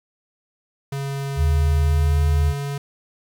square tone with pitch glide, 138.59 to 141.09 Hz, C#3 to C#3, 0 to +31 cents, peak -25 dBFS, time 0.92-2.78 s, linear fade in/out 5 ms, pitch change +31 cents, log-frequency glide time 1.78-2.18 s
sine tone, 77.3 Hz, D#2, 11 cents flat, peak -15 dBFS, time 1.36-2.54 s, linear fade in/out 50 ms
effects 8-bit

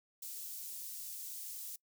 white high-pass noise, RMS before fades -45 dBFS, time 0.22-1.76 s, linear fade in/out 5 ms, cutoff 6300 Hz, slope 12 dB/octave, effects noise-tail reverb RT60 0.1 s tail -23 dB re dry

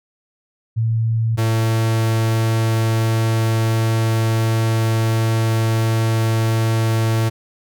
sine / 45% pulse tone pair in turn, 113.1 / 112.32 Hz, A2 / A2, +48 / +36 cents, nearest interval unison, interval 12 cents, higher first, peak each -15 dBFS, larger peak neither, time 0.76-1.37 / 1.37-7.3 s, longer second, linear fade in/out 20 ms, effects none

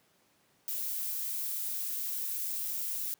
violet noise, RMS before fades -35 dBFS, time 0.68-3.14 s, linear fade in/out 0 ms, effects pink hiss -68 dBFS RMS until 3.19 s + high-pass 150 Hz 12 dB/octave

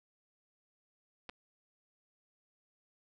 clicks, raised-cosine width 0.3 ms, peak -29 dBFS, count 2, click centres 1.292 / 1.296 s, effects none

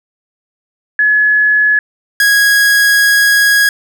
sine / 45% pulse tone pair in turn, 1700 / 1653.5 Hz, G#6 / G#6, +40 / -8 cents, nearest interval unison, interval 48 cents, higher first, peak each -7 dBFS, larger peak neither, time 0.99-1.79 / 2.2-3.69 s, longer second, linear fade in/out 2 ms, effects none

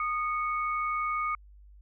sine tone pair together, 1230 / 2217 Hz, D#6 / C#7, -20 / 0 cents, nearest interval minor seventh, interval 1020 cents, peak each -28 / -35 dBFS, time 0-1.35 s, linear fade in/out 2 ms, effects added 50 Hz sine -50 dBFS peak until 1.81 s

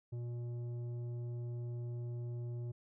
sine tone with tanh clipping, 119.9 Hz, A#2, 49 cents sharp, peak -40 dBFS, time 0.12-2.72 s, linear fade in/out 10 ms, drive 9 dB, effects none

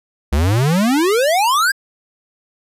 square exponential sweep, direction up, 66.2 to 1661.2 Hz, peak -13 dBFS, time 0.32-1.72 s, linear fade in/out 10 ms, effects resampled to 32000 Hz

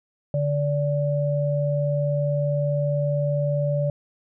sine tone pair together, 144.69 / 580 Hz, D3 / D5, -25 / -22 cents, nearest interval 2 octaves, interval 2403 cents, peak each -22 / -24 dBFS, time 0.34-3.9 s, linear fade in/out 2 ms, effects none

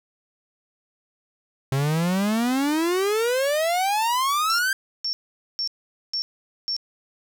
45% pulse exponential sweep, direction up, 131.9 to 1600 Hz, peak -20 dBFS, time 1.72-4.73 s, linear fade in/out 2 ms
sine tone bursts, 5450 Hz, F8, 43 cents flat, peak -23 dBFS, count 5, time 4.5-6.765 s, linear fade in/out 0 ms, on 85 ms, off 460 ms
effects none

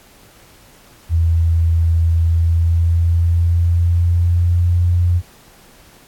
sine tone with pitch glide, 82.9 to 87.63 Hz, E2 to F2, +10 to +6 cents, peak -11 dBFS, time 1.09-5.22 s, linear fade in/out 50 ms, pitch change +96 cents, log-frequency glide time 2.17-4.89 s, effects pink hiss -47 dBFS RMS until 6.07 s + AAC 64 kbps

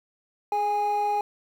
triangle tone pair together, 418.3 / 823.7 Hz, G#4 / G#5, +12 / -14 cents, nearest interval octave, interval 1174 cents, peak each -29 / -20 dBFS, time 0.52-1.21 s, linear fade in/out 2 ms, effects tanh soft clip ceiling -16 dBFS + 9-bit

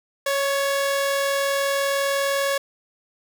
sawtooth tone pair together, 554.4 / 1703.1 Hz, C#5 / G#6, 0 / +43 cents, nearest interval octave + perfect fifth, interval 1943 cents, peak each -17 / -26 dBFS, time 0.26-2.58 s, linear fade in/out 5 ms, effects none

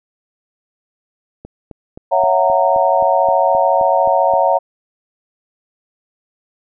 click train, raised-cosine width 2 ms, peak -19 dBFS, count 12, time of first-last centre 1.45-4.337 s, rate 3.81 Hz
sine chord, F# dominant seventh, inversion second, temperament just, 555 / 666 / 740 / 925 Hz, C#5 / E5 / F#5 / A#5, +2 / +18 / 0 / -14 cents, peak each -16 dBFS, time 2.11-4.59 s, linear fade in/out 20 ms
effects none

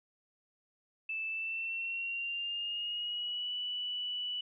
sine tone with pitch glide, 2637 to 2960 Hz, E7 to F#7, 0 to 0 cents, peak -34 dBFS, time 1.09-4.41 s, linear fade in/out 5 ms, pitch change +200 cents, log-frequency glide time 1.28-3.52 s, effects none

